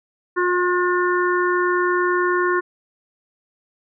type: harmonic tone with a mistuned harmonic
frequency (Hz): 357.1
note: F4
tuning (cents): +39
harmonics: 1 / 3 / 4 / 5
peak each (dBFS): -19 / -22 / -24 / -26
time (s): 0.36-2.61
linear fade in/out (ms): 20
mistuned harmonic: 4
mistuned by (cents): +18
effects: none